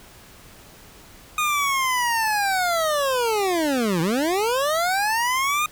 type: linear two-way sweep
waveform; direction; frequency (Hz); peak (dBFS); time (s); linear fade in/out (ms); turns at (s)
25% pulse; down then up; 1236 to 156.4 to 1236; -16; 1.38-5.66; 2; 4.01
effects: pink hiss -47 dBFS RMS until 5.71 s